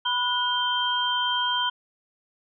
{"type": "tone cluster", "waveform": "sine", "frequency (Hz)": [989, 1458, 3151], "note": ["B5", "F#6", "G7"], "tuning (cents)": [2, -26, 8], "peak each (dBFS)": [-26, -30, -25], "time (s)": [0.05, 1.7], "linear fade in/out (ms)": 10, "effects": []}